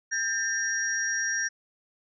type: tone cluster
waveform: sine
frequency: 1593 / 1804 / 5700 Hz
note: G6 / A6 / F8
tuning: +27 / +43 / +34 cents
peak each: -30 dBFS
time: 0.11-1.49 s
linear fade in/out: 20 ms
effects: none